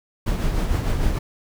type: noise with tremolo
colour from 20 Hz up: brown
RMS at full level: -19 dBFS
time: 0.26-1.19 s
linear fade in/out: 10 ms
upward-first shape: triangle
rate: 6.6 Hz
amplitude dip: 50%
effects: none